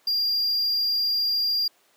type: tone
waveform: triangle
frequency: 4791 Hz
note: D8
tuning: 34 cents sharp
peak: -20 dBFS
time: 0.07-1.68 s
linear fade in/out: 5 ms
effects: pink hiss -61 dBFS RMS until 1.96 s + high-pass 400 Hz 12 dB/octave